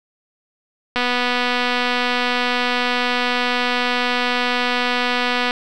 click train, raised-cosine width 0.3 ms, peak -4 dBFS, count 1120, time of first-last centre 0.96-5.509 s, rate 246 Hz, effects none

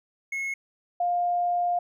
triangle / sine tone pair in turn, 2176 / 704.7 Hz, C#7 / F5, -33 / +15 cents, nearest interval octave + minor sixth, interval 1952 cents, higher first, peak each -26 / -22 dBFS, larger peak second, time 0.32-0.54 / 1-1.79 s, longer second, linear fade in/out 5 ms, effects none

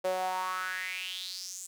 sawtooth tone with high-pass filter sweep, 185 Hz, F#3, in tune, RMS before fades -35 dBFS, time 0.04-1.67 s, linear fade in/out 10 ms, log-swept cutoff 520 to 7800 Hz, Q 5.6, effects none

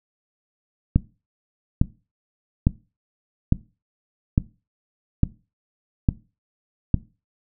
click train, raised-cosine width 5 ms, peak -3 dBFS, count 8, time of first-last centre 0.96-6.943 s, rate 1.17 Hz, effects noise-tail reverb RT60 0.3 s tail -19 dB re dry

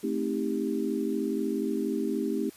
sine chord, A half-diminished seventh, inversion none, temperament just, 220 / 264 / 316.8 / 396 Hz, A3 / C4 / Eb4 / G4, 0 / +16 / +31 / +18 cents, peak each -32 dBFS, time 0.03-2.5 s, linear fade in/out 10 ms, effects white hiss -53 dBFS RMS until 2.56 s + resampled to 32000 Hz

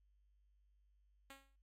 5% pulse tone with exponential decay, 272.7 Hz, C#4, 28 cents flat, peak -40 dBFS, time 1.3-1.56 s, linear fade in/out 1 ms, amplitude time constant 56 ms, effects added 50 Hz sine -70 dBFS peak until 1.62 s + AAC 64 kbps

